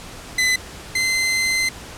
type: tone pair in turn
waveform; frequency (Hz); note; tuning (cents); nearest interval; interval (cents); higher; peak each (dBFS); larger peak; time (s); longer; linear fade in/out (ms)
sawtooth; 2020 / 2066; B6 / C7; +39 / -22; unison; 39; second; -12 / -14; first; 0.38-0.56 / 0.95-1.69; second; 5
effects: pink hiss -37 dBFS RMS until 1.97 s + low-pass 10000 Hz 12 dB/octave